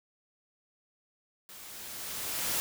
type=noise with level ramp; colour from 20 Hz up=white; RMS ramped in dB=-49 to -30 dBFS; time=1.49-2.6 s; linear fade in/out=0 ms; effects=none